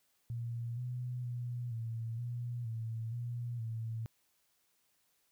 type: tone with pitch steps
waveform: sine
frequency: 117.6 / 124.1 / 121.5 / 114.2 / 120.5 / 113.1 / 119.9 / 113.1 Hz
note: A#2 / B2 / B2 / A#2 / B2 / A2 / A#2 / A2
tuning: +16 / +9 / -28 / -35 / -42 / +48 / +49 / +48 cents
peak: -36 dBFS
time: 0.3-4.06 s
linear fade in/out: 0 ms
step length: 470 ms
effects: white hiss -75 dBFS RMS until 5.31 s